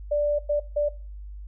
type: tone bursts at uneven times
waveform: sine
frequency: 587.3 Hz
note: D5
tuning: in tune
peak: -20 dBFS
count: 3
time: 0.11-0.39 / 0.49-0.6 / 0.76-0.89 s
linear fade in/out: 10 ms
effects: noise-tail reverb RT60 0.4 s tail -20 dB re dry + added 50 Hz sine -36 dBFS peak until 1.47 s